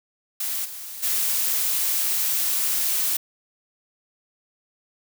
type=noise with level steps; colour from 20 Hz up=blue; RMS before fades=-27 / -36 / -23 dBFS; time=0.4-3.17 s; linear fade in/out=5 ms; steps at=0.64 / 1.02 s; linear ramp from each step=20 ms; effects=none